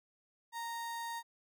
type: tone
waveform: 35% pulse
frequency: 929 Hz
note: A#5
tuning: 6 cents flat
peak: -37 dBFS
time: 0.52-1.23 s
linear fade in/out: 50 ms
effects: none